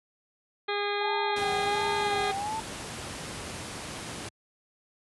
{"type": "harmonic tone", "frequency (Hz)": 408.9, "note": "G#4", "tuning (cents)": -27, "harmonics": [1, 2, 3, 4, 5, 6, 8, 9, 10], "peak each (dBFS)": [-31, -34, -36, -37, -38, -39, -40, -41, -41], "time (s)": [0.68, 2.32], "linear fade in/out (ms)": 10}
{"type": "tone with vibrato", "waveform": "sine", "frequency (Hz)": 826, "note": "G#5", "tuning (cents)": -10, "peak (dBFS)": -30, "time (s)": [1.01, 2.6], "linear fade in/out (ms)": 5, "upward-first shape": "sine", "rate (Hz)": 1.4, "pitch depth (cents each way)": 130}
{"type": "low-pass noise", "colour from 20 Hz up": "pink", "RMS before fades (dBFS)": -38, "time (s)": [1.36, 4.29], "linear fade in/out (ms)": 5, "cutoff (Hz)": 11000, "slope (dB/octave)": 96}
{"effects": ["high-pass 80 Hz 12 dB/octave"]}